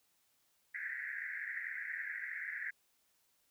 pink band-pass noise, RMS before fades -42 dBFS, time 0.74-2.71 s, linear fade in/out 10 ms, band 1600 to 2100 Hz, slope 96 dB/octave, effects white hiss -75 dBFS RMS until 3.5 s

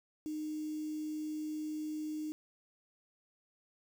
sine tone with quantisation, 306.9 Hz, D#4, 24 cents flat, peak -36 dBFS, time 0.26-2.32 s, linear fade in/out 0 ms, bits 9, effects none

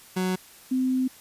30% pulse / sine tone pair in turn, 185 / 258 Hz, F#3 / C4, 0 / -24 cents, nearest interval tritone, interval 576 cents, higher second, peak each -21 dBFS, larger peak neither, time 0.16-0.36 / 0.71-1.08 s, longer second, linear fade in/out 10 ms, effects white hiss -50 dBFS RMS until 1.2 s + resampled to 32000 Hz

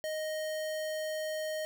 square tone, 622.3 Hz, D#5, in tune, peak -34 dBFS, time 0.04-1.65 s, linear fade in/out 0 ms, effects none

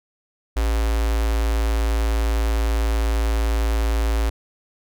square tone with notch filter, 55.6 Hz, A1, 19 cents sharp, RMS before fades -20 dBFS, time 0.56-4.3 s, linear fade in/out 10 ms, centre 170 Hz, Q 1.2, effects none

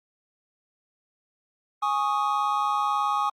triangle chord, Ab suspended fourth, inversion none, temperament just, 830.6 / 1107.5 / 1245.9 Hz, Ab5 / Db6 / Eb6, 0 / -2 / +2 cents, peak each -25 dBFS, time 1.82-3.3 s, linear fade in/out 10 ms, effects Opus 48 kbps

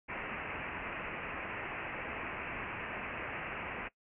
white low-pass noise, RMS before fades -41 dBFS, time 0.08-3.89 s, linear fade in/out 20 ms, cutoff 2700 Hz, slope 96 dB/octave, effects noise-tail reverb RT60 0.1 s tail -20 dB re dry

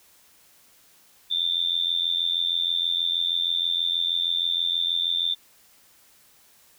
sine tone with amplitude modulation, 3562 Hz, A7, 21 cents sharp, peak -18 dBFS, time 1.3-5.35 s, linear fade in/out 20 ms, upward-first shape sine, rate 86.3 Hz, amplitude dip 85%, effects white hiss -57 dBFS RMS until 6.78 s

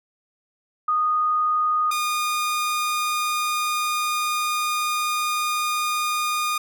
sine / sawtooth tone pair in turn, 1236 / 1221.8 Hz, D#6 / D#6, -12 / -32 cents, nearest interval unison, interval 20 cents, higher first, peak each -18 dBFS, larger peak neither, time 0.88-1.91 / 1.91-6.58 s, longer second, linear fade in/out 5 ms, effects none

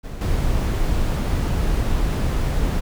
brown noise with level steps, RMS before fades -30 / -20 dBFS, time 0.03-2.81 s, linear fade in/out 20 ms, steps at 0.21 s, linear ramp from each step 2 ms, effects none

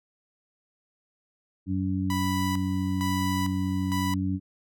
harmonic tone, 94.1 Hz, F#2, 30 cents sharp, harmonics 1 / 2 / 3, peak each -29 / -29 / -29 dBFS, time 1.66-4.4 s, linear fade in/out 50 ms
sawtooth tone with tremolo, 987.8 Hz, B5, in tune, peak -26 dBFS, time 2.1-4.14 s, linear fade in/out 2 ms, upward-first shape square, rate 1.1 Hz, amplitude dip 75%
effects none

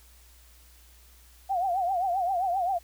sine tone with vibrato, 736 Hz, F#5, 9 cents flat, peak -24 dBFS, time 1.49-2.79 s, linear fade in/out 20 ms, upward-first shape triangle, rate 7.6 Hz, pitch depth 150 cents each way, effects added 60 Hz sine -54 dBFS peak until 2.83 s + white hiss -58 dBFS RMS until 2.83 s

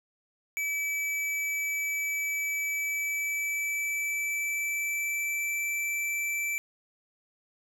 square tone with pitch glide, 2300 to 2328 Hz, D7 to D7, -37 to -16 cents, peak -29 dBFS, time 0.57-6.58 s, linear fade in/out 0 ms, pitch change +21 cents, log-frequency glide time 2.73-5.63 s, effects none

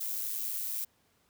violet noise with amplitude modulation, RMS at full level -33 dBFS, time 0-0.85 s, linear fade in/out 10 ms, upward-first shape sine, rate 109 Hz, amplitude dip 45%, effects pink hiss -70 dBFS RMS until 1.29 s + high-pass 60 Hz 12 dB/octave

